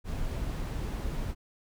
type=noise; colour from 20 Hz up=brown; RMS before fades=-33 dBFS; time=0.04-1.35 s; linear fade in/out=50 ms; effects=none